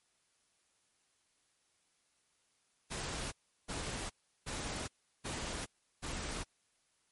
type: noise bursts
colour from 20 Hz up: pink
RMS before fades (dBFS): -40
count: 5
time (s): 2.9-6.44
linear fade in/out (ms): 20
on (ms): 420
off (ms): 360
effects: white hiss -75 dBFS RMS until 7.11 s + MP3 48 kbps